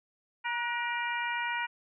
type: harmonic tone with a mistuned harmonic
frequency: 474.2 Hz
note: A#4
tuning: 30 cents sharp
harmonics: 2 / 3 / 4 / 5 / 6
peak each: -34 / -36 / -36 / -37 / -42 dBFS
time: 0.44-1.67 s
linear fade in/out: 20 ms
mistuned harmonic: 3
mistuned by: +49 cents
effects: none